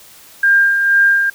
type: tone with tremolo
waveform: sine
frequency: 1601 Hz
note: G6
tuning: 36 cents sharp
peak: -7 dBFS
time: 0.43-1.3 s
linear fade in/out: 5 ms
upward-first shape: sine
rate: 2.1 Hz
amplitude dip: 45%
effects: white hiss -42 dBFS RMS until 1.34 s